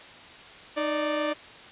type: tone pair together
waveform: sawtooth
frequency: 307.4 / 587.3 Hz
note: D#4 / D5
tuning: -21 / 0 cents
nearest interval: major seventh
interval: 1121 cents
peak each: -26 / -23 dBFS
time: 0.76-1.34 s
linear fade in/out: 20 ms
effects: white hiss -46 dBFS RMS until 1.71 s + resampled to 8000 Hz